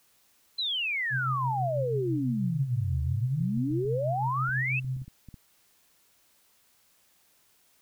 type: exponential two-way sweep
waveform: sine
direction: down then up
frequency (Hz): 4140 to 74.3 to 2720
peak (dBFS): -27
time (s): 0.58-4.8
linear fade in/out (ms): 10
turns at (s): 3.01
type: tone with tremolo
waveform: sine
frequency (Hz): 130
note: C3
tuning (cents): -11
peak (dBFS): -27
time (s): 1.1-5.05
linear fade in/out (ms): 50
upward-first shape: sine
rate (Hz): 6.1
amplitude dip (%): 50
type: clicks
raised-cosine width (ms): 5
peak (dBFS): -33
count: 11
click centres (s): 3.41 / 3.577 / 3.712 / 3.852 / 4.492 / 4.847 / 4.966 / 5.018 / 5.08 / 5.287 / 5.342
effects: white hiss -65 dBFS RMS until 7.81 s